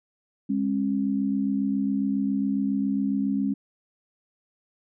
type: tone pair together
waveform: sine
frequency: 203.8 / 271.1 Hz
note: G#3 / C#4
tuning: -32 / -38 cents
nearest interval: perfect fourth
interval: 494 cents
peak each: -25 dBFS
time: 0.49-3.54 s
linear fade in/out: 10 ms
effects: none